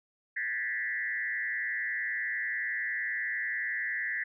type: tone with frequency modulation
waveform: sine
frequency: 1846 Hz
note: A#6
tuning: 17 cents flat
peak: -30 dBFS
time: 0.36-4.24 s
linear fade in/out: 10 ms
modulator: 111 Hz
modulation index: 1.7
effects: none